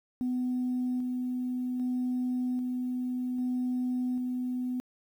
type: tone with tremolo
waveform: sine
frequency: 250.6 Hz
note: B3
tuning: 25 cents sharp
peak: -26 dBFS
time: 0.21-4.8 s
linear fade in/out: 0 ms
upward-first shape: square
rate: 0.63 Hz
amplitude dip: 25%
effects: tanh soft clip ceiling -24 dBFS + 10-bit